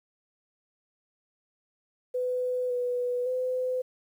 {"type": "tone with pitch steps", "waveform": "sine", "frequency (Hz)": [501, 492.4, 508], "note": ["B4", "B4", "B4"], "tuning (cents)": [25, -5, 49], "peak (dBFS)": -26, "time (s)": [2.14, 3.82], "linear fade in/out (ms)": 10, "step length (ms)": 560, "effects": ["10-bit"]}